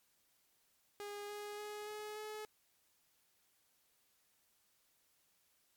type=tone with pitch steps; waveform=sawtooth; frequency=410 / 414.3 / 418.6 / 423 / 427.4 Hz; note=G#4 / G#4 / G#4 / G#4 / G#4; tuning=-22 / -4 / +14 / +32 / +50 cents; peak=-40 dBFS; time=1-2.45 s; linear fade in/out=0 ms; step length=290 ms; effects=white hiss -75 dBFS RMS until 5.76 s + MP3 96 kbps